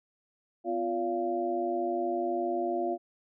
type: tone cluster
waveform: sine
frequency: 252.1 / 348.2 / 575 / 691 Hz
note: B3 / F4 / D5 / F5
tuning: +36 / -5 / -37 / -19 cents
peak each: -38 / -31 / -37 / -31 dBFS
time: 0.64-2.98 s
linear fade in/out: 50 ms
effects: none